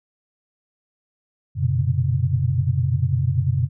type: tone cluster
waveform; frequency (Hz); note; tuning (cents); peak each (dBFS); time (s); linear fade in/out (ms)
sine; 91.5 / 119.2 / 127.9 / 139.3; F#2 / A#2 / C3 / C#3; -19 / +39 / -39 / +9; -23; 1.55-3.69; 50
effects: none